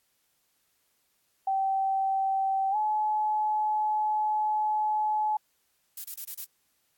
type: tone with pitch glide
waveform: sine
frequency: 774 to 853.9 Hz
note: G5 to G#5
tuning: -22 to +48 cents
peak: -24 dBFS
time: 1.47-5.37 s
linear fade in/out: 5 ms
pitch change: +170 cents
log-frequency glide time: 2.71-2.76 s
type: noise bursts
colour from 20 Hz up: violet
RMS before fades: -36 dBFS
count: 5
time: 5.97-6.447 s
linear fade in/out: 5 ms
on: 73 ms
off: 28 ms
effects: white hiss -72 dBFS RMS until 6.97 s + AAC 64 kbps